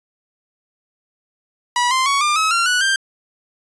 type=tone with pitch steps; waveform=sawtooth; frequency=973 / 1042.8 / 1117.7 / 1197.9 / 1283.9 / 1376 / 1474.8 / 1580.6 Hz; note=B5 / C6 / C#6 / D6 / E6 / F6 / F#6 / G6; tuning=-26 / -6 / +14 / +34 / -46 / -26 / -6 / +14 cents; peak=-11 dBFS; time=1.76-2.96 s; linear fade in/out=2 ms; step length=150 ms; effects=resampled to 22050 Hz